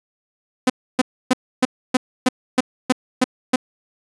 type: tone bursts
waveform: sawtooth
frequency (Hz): 254.5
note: C4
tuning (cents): -48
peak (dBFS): -8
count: 10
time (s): 0.67-3.56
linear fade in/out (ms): 5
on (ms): 28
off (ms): 290
effects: resampled to 24000 Hz